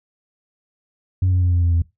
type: tone with pitch steps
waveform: sine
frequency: 92.5 / 90.75 / 89.04 / 87.36 / 85.71 / 84.09 Hz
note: F#2 / F#2 / F2 / F2 / F2 / E2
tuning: 0 / -33 / +34 / +1 / -32 / +35 cents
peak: -12 dBFS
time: 1.22-1.82 s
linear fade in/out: 5 ms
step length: 100 ms
effects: noise-tail reverb RT60 0.2 s tail -21 dB re dry + tanh soft clip ceiling -12 dBFS